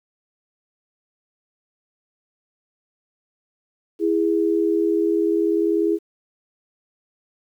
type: tone pair together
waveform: sine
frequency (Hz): 331.4 / 411.7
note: E4 / G#4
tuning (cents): +9 / -15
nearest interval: major third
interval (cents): 376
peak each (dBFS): -19 / -20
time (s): 3.99-5.99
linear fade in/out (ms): 50
effects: 9-bit